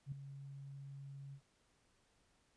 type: tone with ADSR envelope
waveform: sine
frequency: 138.59 Hz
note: C#3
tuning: in tune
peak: -38 dBFS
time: 0.06-1.41 s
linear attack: 60 ms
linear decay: 4 ms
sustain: -10 dB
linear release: 78 ms
effects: pink hiss -75 dBFS RMS until 2.56 s + resampled to 22050 Hz